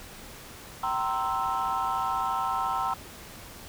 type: chord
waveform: sine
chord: C dominant seventh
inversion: second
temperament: equal with one note detuned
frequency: 771.9 / 932.3 / 1046.5 / 1318.5 Hz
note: G5 / Bb5 / C6 / E6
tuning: -27 / 0 / 0 / 0 cents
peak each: -30 dBFS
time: 0.83-2.94 s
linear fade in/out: 5 ms
effects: tanh soft clip ceiling -20 dBFS + pink hiss -45 dBFS RMS until 3.68 s